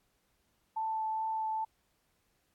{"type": "tone with vibrato", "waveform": "sine", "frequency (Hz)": 880, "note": "A5", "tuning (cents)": 0, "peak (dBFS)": -31, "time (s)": [0.76, 1.65], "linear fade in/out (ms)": 10, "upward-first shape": "sine", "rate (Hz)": 2.4, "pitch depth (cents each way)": 9, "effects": ["pink hiss -75 dBFS RMS until 2.54 s", "AAC 64 kbps"]}